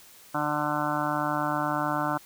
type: harmonic tone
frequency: 149.1 Hz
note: D3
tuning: 27 cents sharp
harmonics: 1 / 2 / 4 / 5 / 6 / 7 / 8 / 9 / 10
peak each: -36 / -32 / -34 / -33 / -33 / -33 / -36 / -33 / -36 dBFS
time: 0.34-2.18 s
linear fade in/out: 10 ms
effects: white hiss -52 dBFS RMS until 2.25 s